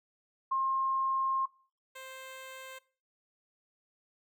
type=tone pair in turn; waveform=sine / 10% pulse; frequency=1066 / 524.6 Hz; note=C6 / C5; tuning=+32 / +4 cents; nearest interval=octave; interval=1228 cents; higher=first; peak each=-27 / -36 dBFS; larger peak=first; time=0.51-1.46 / 1.95-2.79 s; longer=first; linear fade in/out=10 ms; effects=noise-tail reverb RT60 0.4 s tail -20 dB re dry